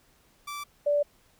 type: tone pair in turn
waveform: sawtooth / sine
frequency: 1165 / 582.5 Hz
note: D6 / D5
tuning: -14 / -14 cents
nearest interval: octave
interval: 1200 cents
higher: first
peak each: -31 / -21 dBFS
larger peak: second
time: 0.47-0.64 / 0.86-1.03 s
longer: neither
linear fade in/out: 10 ms
effects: pink hiss -63 dBFS RMS until 1.39 s